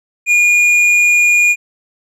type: tone with hard clipping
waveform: sine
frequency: 2433 Hz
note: D#7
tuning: 39 cents flat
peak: -9 dBFS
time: 0.26-1.56 s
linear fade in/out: 50 ms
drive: 6 dB
effects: none